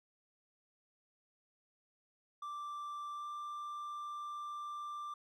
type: tone with pitch glide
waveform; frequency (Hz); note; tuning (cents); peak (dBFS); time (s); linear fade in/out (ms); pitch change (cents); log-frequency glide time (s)
triangle; 1174.7 to 1182.2; D6 to D6; 0 to +11; -39; 2.42-5.14; 5; +11; 3.14-3.27
effects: none